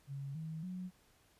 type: tone with pitch steps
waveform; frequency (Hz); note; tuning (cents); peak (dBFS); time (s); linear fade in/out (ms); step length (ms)
sine; 138.59 / 159.2 / 182.87; C#3 / D#3 / F#3; 0 / +40 / -20; -40; 0.07-0.91; 50; 280
effects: pink hiss -69 dBFS RMS until 1.39 s + resampled to 32000 Hz